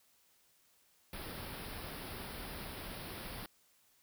pink band-stop noise, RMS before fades -45 dBFS, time 1.13-3.46 s, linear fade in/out 2 ms, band 5300 to 9200 Hz, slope 96 dB/octave, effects white hiss -70 dBFS RMS until 4.02 s

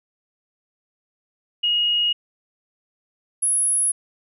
sine tone pair in turn, 2878 / 10710 Hz, F#7 / E9, -49 / +26 cents, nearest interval octave + major seventh, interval 2275 cents, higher second, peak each -17 dBFS, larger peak neither, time 1.63-2.13 / 3.42-3.92 s, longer neither, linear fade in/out 10 ms, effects none

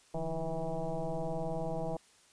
sine tone with frequency modulation, 329.6 Hz, E4, in tune, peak -32 dBFS, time 0.14-1.97 s, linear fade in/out 5 ms, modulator 160 Hz, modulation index 2.9, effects white hiss -63 dBFS RMS until 2.32 s + resampled to 22050 Hz

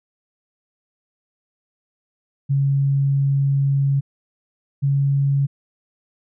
sine tone pair in turn, 138.59 / 139.27 Hz, C#3 / C#3, 0 / +8 cents, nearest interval unison, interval 8 cents, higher second, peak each -15 dBFS, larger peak neither, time 2.49-4.01 / 4.82-5.47 s, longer first, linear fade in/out 20 ms, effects none

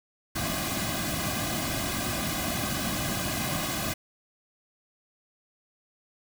pink noise with comb filter, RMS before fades -30 dBFS, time 0.35-3.94 s, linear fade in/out 10 ms, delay 2.2 ms, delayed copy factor -0.95, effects none

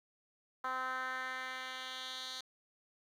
10% pulse tone with band-pass filter sweep, 258.2 Hz, C4, 23 cents flat, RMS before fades -41 dBFS, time 0.64-2.41 s, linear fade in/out 5 ms, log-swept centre 1200 to 4300 Hz, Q 2.3, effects 11-bit

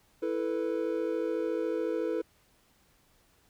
triangle chord, E suspended fourth, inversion none, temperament equal, 329.6 / 440 / 493.9 Hz, E4 / A4 / B4, 0 / 0 / 0 cents, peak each -31 dBFS, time 0.22-2.22 s, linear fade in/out 10 ms, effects pink hiss -66 dBFS RMS until 3.49 s

